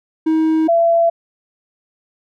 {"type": "tone pair in turn", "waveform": ["triangle", "sine"], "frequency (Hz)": [317.8, 673.4], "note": ["D#4", "E5"], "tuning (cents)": [37, 37], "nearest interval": "octave + minor second", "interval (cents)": 1300, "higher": "second", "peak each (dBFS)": -10, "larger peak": "neither", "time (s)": [[0.26, 0.68], [0.68, 1.1]], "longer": "neither", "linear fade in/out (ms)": 10, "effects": []}